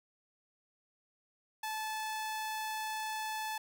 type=tone; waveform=sawtooth; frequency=869 Hz; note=A5; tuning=22 cents flat; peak=-32 dBFS; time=1.63-3.58 s; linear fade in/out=5 ms; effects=none